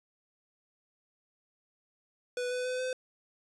square tone with pitch steps, 493.9 / 499.6 / 505.4 / 511.3 Hz, B4 / B4 / B4 / C5, 0 / +20 / +40 / -40 cents, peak -32 dBFS, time 2.37-2.93 s, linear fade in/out 2 ms, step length 140 ms, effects resampled to 22050 Hz

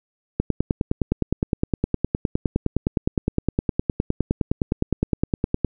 click train, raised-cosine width 3 ms, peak -6 dBFS, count 52, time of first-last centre 0.4-5.647 s, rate 9.72 Hz, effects none

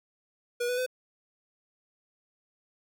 square tone with pitch steps, 482.8 / 494.7 / 506.8 Hz, B4 / B4 / B4, -39 / +3 / +45 cents, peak -28 dBFS, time 0.6-0.864 s, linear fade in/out 10 ms, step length 88 ms, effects none

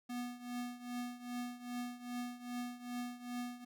square tone with tremolo, 244.4 Hz, B3, 18 cents flat, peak -38 dBFS, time 0.09-3.65 s, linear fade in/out 10 ms, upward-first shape triangle, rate 2.5 Hz, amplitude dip 85%, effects none

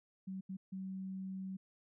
sine tone bursts at uneven times, 190 Hz, F#3, 46 cents sharp, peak -40 dBFS, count 3, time 0.27-0.41 / 0.49-0.57 / 0.72-1.57 s, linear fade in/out 10 ms, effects none

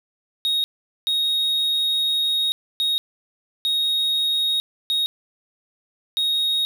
triangle tone bursts at uneven times, 3751 Hz, A#7, 10 cents sharp, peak -17 dBFS, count 6, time 0.45-0.64 / 1.07-2.52 / 2.8-2.98 / 3.65-4.6 / 4.9-5.06 / 6.17-6.65 s, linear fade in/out 0 ms, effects none

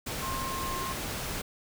sine tone in noise, 1063 Hz, C6, 27 cents sharp, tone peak -34 dBFS, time 0.22-0.93 s, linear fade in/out 10 ms, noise pink, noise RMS -35 dBFS, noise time 0.06-1.42 s, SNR -2 dB, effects none

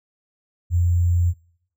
sine tone with sample-and-hold, 87 Hz, F2, 6 cents flat, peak -15 dBFS, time 0.7-1.34 s, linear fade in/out 50 ms, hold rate 7350 Hz, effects noise-tail reverb RT60 0.7 s tail -24 dB re dry

